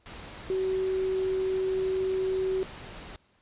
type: tone in noise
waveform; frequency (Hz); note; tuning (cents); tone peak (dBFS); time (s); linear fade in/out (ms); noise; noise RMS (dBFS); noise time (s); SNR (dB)
sine; 377.6; F#4; +35; -25; 0.5-2.63; 0; pink; -43; 0.06-3.16; +15
effects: pink hiss -66 dBFS RMS until 3.41 s + resampled to 8000 Hz